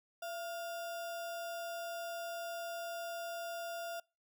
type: tone with sample-and-hold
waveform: sine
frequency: 678 Hz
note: E5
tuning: 49 cents sharp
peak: -39 dBFS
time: 0.22-4 s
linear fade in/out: 5 ms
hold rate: 2100 Hz
effects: noise-tail reverb RT60 0.3 s tail -26 dB re dry